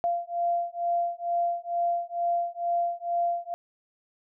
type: beating tone pair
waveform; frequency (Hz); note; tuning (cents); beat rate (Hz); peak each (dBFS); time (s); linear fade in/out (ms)
sine; 690 / 692.2; F5 / F5; -21 / -16; 2.2; -28; 0.04-3.54; 0
effects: none